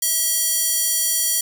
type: tone with high-pass filter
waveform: square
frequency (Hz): 646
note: E5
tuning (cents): -35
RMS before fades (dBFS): -20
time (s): 0.02-1.41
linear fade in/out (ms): 5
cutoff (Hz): 7400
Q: 0.84
effects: none